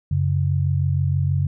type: tone pair together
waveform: sine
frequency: 93.04 / 139.4 Hz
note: F#2 / C#3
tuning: +10 / +10 cents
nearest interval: perfect fifth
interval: 700 cents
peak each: -20 / -20 dBFS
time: 0.11-1.47 s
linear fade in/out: 5 ms
effects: none